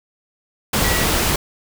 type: tone in noise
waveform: sine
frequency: 1935 Hz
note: B6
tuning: 36 cents flat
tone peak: -25 dBFS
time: 0.84-1.05 s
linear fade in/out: 5 ms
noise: pink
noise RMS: -18 dBFS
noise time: 0.73-1.36 s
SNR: -10 dB
effects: none